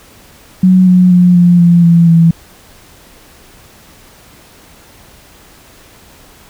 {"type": "tone with pitch steps", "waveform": "sine", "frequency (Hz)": [185, 181.72, 178.49, 175.32, 172.21, 169.16, 166.15], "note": ["F#3", "F#3", "F3", "F3", "F3", "E3", "E3"], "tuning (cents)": [0, -31, 38, 7, -24, 45, 14], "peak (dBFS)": -3, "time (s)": [0.63, 2.31], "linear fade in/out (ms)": 5, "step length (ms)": 240, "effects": ["pink hiss -41 dBFS RMS until 6.49 s"]}